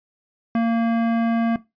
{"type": "tone with hard clipping", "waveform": "sine", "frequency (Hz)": 230, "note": "A#3", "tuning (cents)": -23, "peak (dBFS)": -19, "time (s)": [0.55, 1.56], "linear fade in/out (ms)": 2, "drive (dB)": 15, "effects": ["noise-tail reverb RT60 0.2 s tail -17 dB re dry", "resampled to 11025 Hz"]}